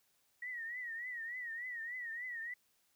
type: tone with vibrato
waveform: sine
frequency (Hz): 1907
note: A#6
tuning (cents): +39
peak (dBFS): -40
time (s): 0.42-2.54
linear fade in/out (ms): 5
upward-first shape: triangle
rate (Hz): 3.4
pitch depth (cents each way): 120
effects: white hiss -75 dBFS RMS until 2.95 s